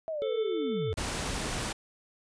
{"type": "linear sweep", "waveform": "sine", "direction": "down", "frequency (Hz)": [659, 76.8], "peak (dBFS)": -31, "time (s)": [0.08, 0.94], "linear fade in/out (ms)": 0}
{"type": "harmonic tone", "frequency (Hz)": 440, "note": "A4", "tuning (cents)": 0, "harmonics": [1, 3, 5, 7, 8], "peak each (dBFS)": [-30, -48, -51, -52, -46], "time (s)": [0.22, 0.93], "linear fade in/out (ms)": 0}
{"type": "noise", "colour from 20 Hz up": "pink", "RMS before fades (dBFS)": -33, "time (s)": [0.97, 1.73], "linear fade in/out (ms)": 10}
{"effects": ["resampled to 22050 Hz"]}